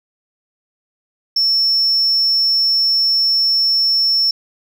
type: tone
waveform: sine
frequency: 5400 Hz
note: E8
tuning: 41 cents sharp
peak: -10 dBFS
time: 1.36-4.31 s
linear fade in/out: 5 ms
effects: tanh soft clip ceiling -10 dBFS